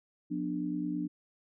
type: chord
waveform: sine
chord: B diminished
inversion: second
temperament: just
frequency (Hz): 177.8 / 246.9 / 296.3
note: F3 / B3 / D4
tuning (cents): +31 / 0 / +15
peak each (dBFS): -37 / -38 / -33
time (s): 0.3-1.08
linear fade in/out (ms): 20
effects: none